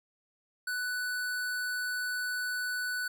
square tone, 1489 Hz, F#6, 11 cents sharp, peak -32 dBFS, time 0.67-3.08 s, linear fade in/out 5 ms, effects none

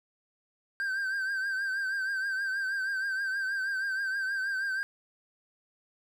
triangle tone with vibrato, 1568 Hz, G6, in tune, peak -27 dBFS, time 0.8-4.83 s, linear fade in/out 0 ms, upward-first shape triangle, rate 6.3 Hz, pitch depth 65 cents each way, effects none

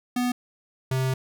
square tone pair in turn, 246.9 / 130.79 Hz, B3 / C3, 0 / 0 cents, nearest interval major seventh, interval 1100 cents, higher first, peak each -23 dBFS, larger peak neither, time 0.16-0.32 / 0.91-1.14 s, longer second, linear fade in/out 5 ms, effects none

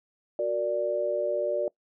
sine chord, Gb augmented, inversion none, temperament equal, 370 / 466.2 / 587.3 Hz, Gb4 / Bb4 / D5, 0 / 0 / 0 cents, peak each -32 / -32 / -26 dBFS, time 0.39-1.68 s, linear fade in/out 2 ms, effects noise-tail reverb RT60 0.1 s tail -23 dB re dry

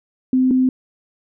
sine tone pair in turn, 257.6 / 257.6 Hz, C4 / C4, -27 / -27 cents, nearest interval unison, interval 0 cents, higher neither, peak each -12 dBFS, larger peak neither, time 0.33-0.51 / 0.51-0.69 s, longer neither, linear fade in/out 2 ms, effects none

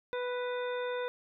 harmonic tone with a mistuned harmonic, 493.9 Hz, B4, in tune, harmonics 1 / 2 / 3 / 4 / 5 / 7, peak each -33 / -41 / -42 / -48 / -50 / -48 dBFS, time 0.13-1.08 s, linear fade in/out 0 ms, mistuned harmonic 7, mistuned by +65 cents, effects none

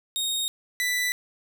sawtooth tone pair in turn, 3725 / 1981.2 Hz, A#7 / B6, -2 / +5 cents, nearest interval major seventh, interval 1093 cents, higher first, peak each -22 / -20 dBFS, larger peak second, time 0.16-0.48 / 0.8-1.12 s, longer neither, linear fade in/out 0 ms, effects none

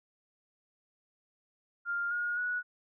sine tone with pitch steps, 1400 / 1432.7 / 1466.2 Hz, F6 / F6 / F#6, +4 / +44 / -16 cents, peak -30 dBFS, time 1.85-2.63 s, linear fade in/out 50 ms, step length 260 ms, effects none

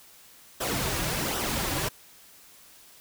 pink noise with flanger, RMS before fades -29 dBFS, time 0.6-1.89 s, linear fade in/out 10 ms, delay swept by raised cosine 0.44 to 4.64 ms, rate 1.3 Hz, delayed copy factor -0.6, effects white hiss -53 dBFS RMS until 3 s

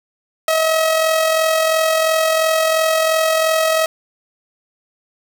sawtooth tone with amplitude modulation, 640 Hz, D#5, 49 cents sharp, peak -8 dBFS, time 0.48-3.86 s, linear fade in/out 2 ms, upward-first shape sine, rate 42.9 Hz, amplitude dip 40%, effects none

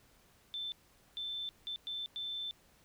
sine tone bursts at uneven times, 3539 Hz, A7, 9 cents sharp, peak -37 dBFS, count 5, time 0.54-0.72 / 1.17-1.49 / 1.67-1.76 / 1.87-2.06 / 2.16-2.51 s, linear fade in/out 0 ms, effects pink hiss -66 dBFS RMS until 2.84 s

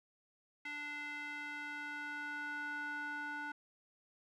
square tone with band-pass filter sweep, 293.7 Hz, D4, in tune, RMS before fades -43 dBFS, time 0.65-3.52 s, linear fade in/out 5 ms, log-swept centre 2100 to 1300 Hz, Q 3.8, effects none

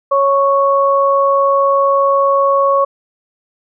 sine tone pair together, 552.9 / 1108 Hz, C#5 / C#6, -5 / -1 cents, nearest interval octave, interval 1204 cents, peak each -12 dBFS, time 0.11-2.85 s, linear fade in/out 10 ms, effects none

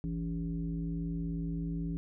sine tone with frequency modulation, 166.3 Hz, E3, 16 cents sharp, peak -32 dBFS, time 0.04-1.97 s, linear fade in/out 0 ms, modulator 118 Hz, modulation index 0.94, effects none

